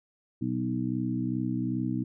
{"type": "harmonic tone with a mistuned harmonic", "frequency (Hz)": 62.6, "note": "B1", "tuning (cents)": 24, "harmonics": [2, 3, 4, 5], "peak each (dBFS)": [-33, -34, -31, -33], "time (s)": [0.41, 2.04], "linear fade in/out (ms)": 10, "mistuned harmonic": 2, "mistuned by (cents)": -28, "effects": []}